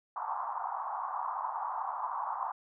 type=band-pass noise; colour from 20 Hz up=white; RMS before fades=-36 dBFS; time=0.16-2.52 s; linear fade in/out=5 ms; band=800 to 1100 Hz; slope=48 dB/octave; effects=none